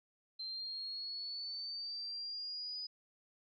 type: linear sweep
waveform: sine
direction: up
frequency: 4118 to 4978 Hz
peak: -40 dBFS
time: 0.39-2.87 s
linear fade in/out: 10 ms
effects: none